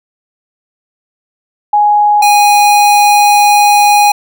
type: tone pair in turn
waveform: sine / square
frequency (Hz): 832 / 824.8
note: G#5 / G#5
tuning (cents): +3 / -12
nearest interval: unison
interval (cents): 15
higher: first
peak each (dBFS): -5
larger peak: neither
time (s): 1.73-2.22 / 2.22-4.12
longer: second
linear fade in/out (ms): 5
effects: none